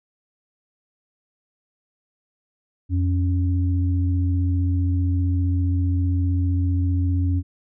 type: tone pair together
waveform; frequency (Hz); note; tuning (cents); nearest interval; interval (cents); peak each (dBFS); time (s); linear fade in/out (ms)
sine; 87.31 / 277.2; F2 / C#4; 0 / 0; octave + minor sixth; 2000; -18 / -27; 2.89-7.43; 50
effects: none